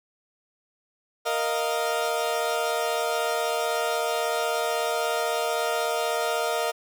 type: chord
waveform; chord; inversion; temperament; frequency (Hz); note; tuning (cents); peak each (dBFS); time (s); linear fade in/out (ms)
30% pulse; Bb suspended fourth; none; equal; 466.2 / 622.3 / 698.5; Bb4 / Eb5 / F5; 0 / 0 / 0; -26; 1.25-6.72; 20
effects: none